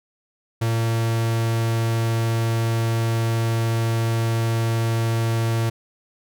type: tone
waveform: 45% pulse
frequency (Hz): 114.2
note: A#2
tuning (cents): -35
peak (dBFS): -19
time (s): 0.61-5.7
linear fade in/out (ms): 10
effects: none